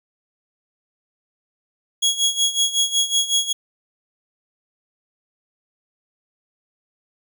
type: tone with tremolo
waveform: 25% pulse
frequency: 3322 Hz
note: G#7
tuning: in tune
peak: -11 dBFS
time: 2.02-3.53 s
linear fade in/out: 10 ms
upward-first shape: sine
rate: 5.4 Hz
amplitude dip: 80%
effects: none